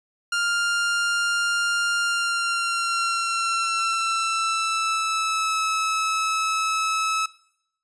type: tone with pitch glide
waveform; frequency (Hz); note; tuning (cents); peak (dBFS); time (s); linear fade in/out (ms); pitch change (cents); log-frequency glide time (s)
sawtooth; 1400 to 1298.7; F6 to E6; +4 to -26; -18; 0.32-7.26; 5; -130; 2-5.58
effects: noise-tail reverb RT60 0.7 s tail -19 dB re dry + resampled to 22050 Hz